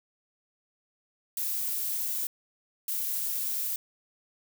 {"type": "noise bursts at uneven times", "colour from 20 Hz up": "violet", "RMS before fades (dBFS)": -31, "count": 2, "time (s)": [[1.37, 2.27], [2.88, 3.76]], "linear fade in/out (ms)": 2, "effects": []}